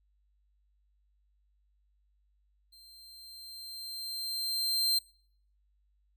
40% pulse tone with level ramp, 4148 Hz, C8, 16 cents flat, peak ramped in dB -53 to -23 dBFS, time 2.72-4.99 s, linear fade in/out 10 ms, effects noise-tail reverb RT60 0.6 s tail -25 dB re dry + added 50 Hz sine -68 dBFS peak until 6.16 s

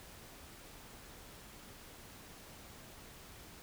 silence, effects pink hiss -54 dBFS RMS until 3.62 s

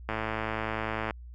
click train, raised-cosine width 0.5 ms, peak -16 dBFS, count 113, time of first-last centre 0.09-1.108 s, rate 110 Hz, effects added 60 Hz sine -42 dBFS peak until 1.34 s

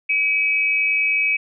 sine tone pair together, 2298 / 2549 Hz, D7 / D#7, -38 / +41 cents, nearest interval major second, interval 179 cents, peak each -19 dBFS, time 0.09-1.37 s, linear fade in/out 10 ms, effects none

